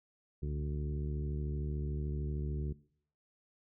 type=harmonic tone with a mistuned harmonic; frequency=73.42 Hz; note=D2; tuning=in tune; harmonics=1 / 2 / 3 / 4 / 5 / 6; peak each=-36 / -38 / -48 / -50 / -46 / -54 dBFS; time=0.42-2.73 s; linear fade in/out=10 ms; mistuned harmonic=1; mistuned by=-73 cents; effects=noise-tail reverb RT60 0.6 s tail -20 dB re dry